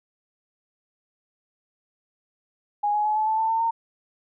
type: tone with pitch steps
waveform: sine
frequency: 827 / 839 / 851.2 / 863.6 / 876.2 / 888.9 / 901.8 / 915 Hz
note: G#5 / G#5 / G#5 / A5 / A5 / A5 / A5 / A#5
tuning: -8 / +17 / +42 / -33 / -7 / +17 / +42 / -32 cents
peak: -20 dBFS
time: 2.83-3.71 s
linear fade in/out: 10 ms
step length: 110 ms
effects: none